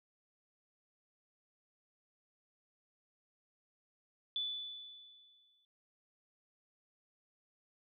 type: tone with exponential decay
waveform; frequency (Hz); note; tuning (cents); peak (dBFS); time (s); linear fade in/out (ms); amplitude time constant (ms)
sine; 3477; A7; -21; -33; 4.36-5.65; 1; 280
effects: none